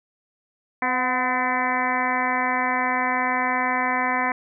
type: harmonic tone with a mistuned harmonic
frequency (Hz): 254.2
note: C4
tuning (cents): -50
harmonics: 1 / 2 / 3 / 4 / 5 / 6 / 7 / 8 / 9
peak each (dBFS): -30 / -34 / -27 / -25 / -34 / -33 / -28 / -28 / -33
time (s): 0.82-4.32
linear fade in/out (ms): 2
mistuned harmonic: 3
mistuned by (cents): -43
effects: none